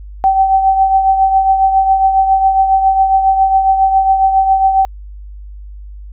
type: tone with tremolo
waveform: sine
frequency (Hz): 771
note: G5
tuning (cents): -29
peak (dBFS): -5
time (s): 0.24-4.85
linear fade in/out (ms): 0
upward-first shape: triangle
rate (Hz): 7.3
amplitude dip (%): 60
effects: added 50 Hz sine -28 dBFS peak until 6.12 s